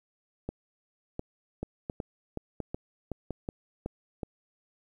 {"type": "two click trains", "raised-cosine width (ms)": 2, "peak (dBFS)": [-20, -20], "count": [5, 8], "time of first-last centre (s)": [[0.49, 3.307], [1.63, 4.232]], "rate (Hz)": [1.42, 2.69], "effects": ["10-bit"]}